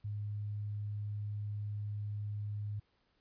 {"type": "tone", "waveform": "sine", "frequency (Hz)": 103.9, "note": "G#2", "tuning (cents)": 1, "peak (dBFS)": -36, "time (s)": [0.04, 2.8], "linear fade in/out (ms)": 10, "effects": ["pink hiss -75 dBFS RMS until 3.2 s", "resampled to 11025 Hz"]}